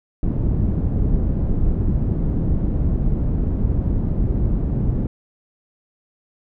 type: low-pass noise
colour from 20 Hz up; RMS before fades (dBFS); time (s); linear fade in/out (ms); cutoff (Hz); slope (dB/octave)
pink; -19; 0.23-5.07; 2; 220; 12
effects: none